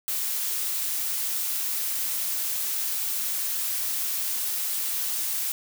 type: noise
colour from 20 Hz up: blue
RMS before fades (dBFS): -28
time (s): 0.08-5.52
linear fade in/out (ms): 0
effects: none